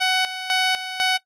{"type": "tone with tremolo", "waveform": "10% pulse", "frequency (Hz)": 747, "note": "F#5", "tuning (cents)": 16, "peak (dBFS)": -9, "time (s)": [0, 1.18], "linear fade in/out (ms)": 20, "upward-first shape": "square", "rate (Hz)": 2, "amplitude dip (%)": 70, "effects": ["noise-tail reverb RT60 0.1 s tail -17 dB re dry", "low-pass 8000 Hz 12 dB/octave"]}